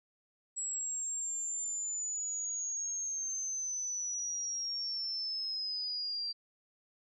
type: linear sweep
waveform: sine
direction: down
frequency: 7760 to 4700 Hz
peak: -34 dBFS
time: 0.56-6.33 s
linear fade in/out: 20 ms
effects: none